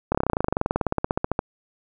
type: slowing click train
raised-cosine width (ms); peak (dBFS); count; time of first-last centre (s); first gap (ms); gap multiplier
1; -7; 28; 0.12-1.391; 27; 1.04
effects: none